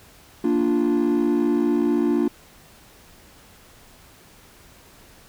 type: chord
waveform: triangle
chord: Bb major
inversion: none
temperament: equal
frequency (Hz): 233.1 / 293.7 / 349.2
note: Bb3 / D4 / F4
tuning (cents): 0 / 0 / 0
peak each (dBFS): -20 / -18 / -19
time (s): 0.44-2.28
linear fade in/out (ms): 5
effects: tanh soft clip ceiling -12 dBFS + pink hiss -50 dBFS RMS until 5.28 s